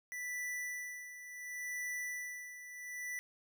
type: tone with tremolo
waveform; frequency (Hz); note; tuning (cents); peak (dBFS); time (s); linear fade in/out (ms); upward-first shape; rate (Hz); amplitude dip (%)
square; 1975.5; B6; 0; -38; 0.12-3.19; 0; sine; 0.7; 70
effects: none